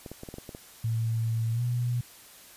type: clicks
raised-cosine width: 2 ms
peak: -26 dBFS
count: 8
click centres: 0.062 / 0.116 / 0.234 / 0.288 / 0.341 / 0.384 / 0.492 / 0.549 s
type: tone with pitch glide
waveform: sine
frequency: 113.6 to 121.75 Hz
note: A#2 to B2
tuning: -44 to -24 cents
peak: -25 dBFS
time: 0.84-2.01 s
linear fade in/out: 5 ms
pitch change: +120 cents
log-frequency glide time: 1.52-1.62 s
effects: white hiss -51 dBFS RMS until 2.56 s + resampled to 32000 Hz